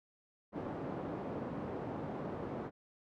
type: band-pass noise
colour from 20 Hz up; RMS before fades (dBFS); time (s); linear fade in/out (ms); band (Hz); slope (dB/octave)
pink; -41; 0.52-2.71; 50; 170 to 730; 12
effects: none